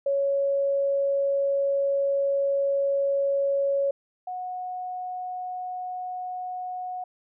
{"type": "tone pair in turn", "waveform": "sine", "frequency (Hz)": [556, 731.4], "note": ["C#5", "F#5"], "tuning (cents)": [5, -20], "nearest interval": "perfect fourth", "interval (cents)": 475, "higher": "second", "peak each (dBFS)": [-21, -30], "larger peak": "first", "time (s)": [[0.06, 3.91], [4.27, 7.04]], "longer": "first", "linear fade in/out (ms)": 5, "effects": []}